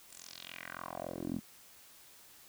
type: tone with band-pass filter sweep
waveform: 10% pulse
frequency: 43.65 Hz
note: F1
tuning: in tune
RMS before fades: -43 dBFS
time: 0.08-1.41 s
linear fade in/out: 50 ms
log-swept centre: 9800 to 210 Hz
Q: 3.4
effects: white hiss -58 dBFS RMS until 2.48 s